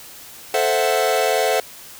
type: chord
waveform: 45% pulse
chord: F# half-diminished seventh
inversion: first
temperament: equal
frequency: 440 / 523.3 / 659.3 / 740 Hz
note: A4 / C5 / E5 / F#5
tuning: 0 / 0 / 0 / 0 cents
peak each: -22 dBFS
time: 0.54-1.6 s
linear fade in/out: 2 ms
effects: white hiss -40 dBFS RMS until 1.99 s